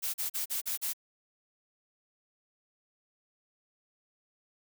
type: noise bursts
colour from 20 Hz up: blue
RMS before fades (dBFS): -33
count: 6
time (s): 0.02-0.935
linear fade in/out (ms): 20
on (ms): 120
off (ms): 39
effects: none